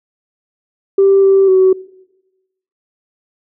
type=tone with pitch steps; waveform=sine; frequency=391.4 / 388.6 / 376.3 Hz; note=G4 / G4 / F#4; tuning=-3 / -15 / +29 cents; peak=-5 dBFS; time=0.98-1.73 s; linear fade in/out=5 ms; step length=250 ms; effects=noise-tail reverb RT60 1.0 s tail -22 dB re dry + tanh soft clip ceiling -2 dBFS